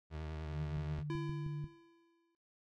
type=tone with vibrato; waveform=30% pulse; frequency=77.78 Hz; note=D#2; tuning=in tune; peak=-38 dBFS; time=0.1-1.04 s; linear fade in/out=50 ms; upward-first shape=sine; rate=10 Hz; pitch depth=40 cents each way
type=tone with pitch glide; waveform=sine; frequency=149.1 to 147.81 Hz; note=D3 to D3; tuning=+27 to +11 cents; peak=-38 dBFS; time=0.48-1.68 s; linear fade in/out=50 ms; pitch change=-16 cents; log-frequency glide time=0.79-1.26 s
type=clicks; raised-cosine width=5 ms; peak=-35 dBFS; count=6; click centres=0.773 / 0.988 / 1.152 / 1.295 / 1.464 / 1.642 s
type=tone with exponential decay; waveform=square; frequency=336.1 Hz; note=E4; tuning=34 cents sharp; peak=-38 dBFS; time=1.1-2.35 s; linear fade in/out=0 ms; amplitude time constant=270 ms
effects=noise-tail reverb RT60 0.5 s tail -21 dB re dry + low-pass 4000 Hz 12 dB/octave